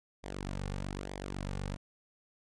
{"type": "tone with flanger", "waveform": "sawtooth", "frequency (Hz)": 48, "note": "G1", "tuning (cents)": -36, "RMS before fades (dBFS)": -39, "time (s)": [0.23, 1.77], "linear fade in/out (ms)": 20, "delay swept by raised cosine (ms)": [0.71, 3.11], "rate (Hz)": 1.1, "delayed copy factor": -0.7, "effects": ["resampled to 22050 Hz"]}